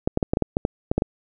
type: clicks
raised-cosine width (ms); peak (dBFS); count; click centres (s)
2; -6; 11; 0.075 / 0.174 / 0.228 / 0.335 / 0.371 / 0.423 / 0.569 / 0.651 / 0.915 / 0.98 / 1.021
effects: none